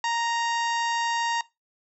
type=harmonic tone; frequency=932.3 Hz; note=A#5; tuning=in tune; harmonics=1 / 2 / 3 / 4 / 5 / 6 / 7 / 8; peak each=-25 / -31 / -35 / -37 / -39 / -41 / -42 / -43 dBFS; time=0.04-1.41 s; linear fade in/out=2 ms; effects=noise-tail reverb RT60 0.2 s tail -19 dB re dry